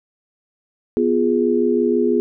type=chord; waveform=sine; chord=F diminished; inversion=second; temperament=equal; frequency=246.9 / 349.2 / 415.3 Hz; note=Cb4 / F4 / Ab4; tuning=0 / 0 / 0 cents; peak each=-19 / -19 / -18 dBFS; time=0.97-2.2 s; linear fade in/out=0 ms; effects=none